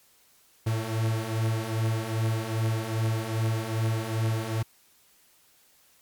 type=beating tone pair; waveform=45% pulse; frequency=110 / 112.5 Hz; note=A2 / A2; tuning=0 / +39 cents; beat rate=2.5 Hz; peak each=-30 / -27 dBFS; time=0.66-4.63 s; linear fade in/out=10 ms; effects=white hiss -61 dBFS RMS until 6.01 s + MP3 96 kbps